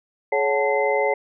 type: tone cluster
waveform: sine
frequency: 424 / 555 / 743 / 879 / 2061 Hz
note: G#4 / C#5 / F#5 / A5 / C7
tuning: +36 / +2 / +7 / -2 / -27 cents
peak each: -23 / -22 / -28 / -25 / -26 dBFS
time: 0.32-1.14 s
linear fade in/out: 5 ms
effects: none